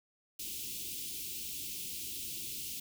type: band-stop noise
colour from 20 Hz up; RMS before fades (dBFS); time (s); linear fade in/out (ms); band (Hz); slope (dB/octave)
white; -41; 0.39-2.8; 5; 390 to 2500; 48
effects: none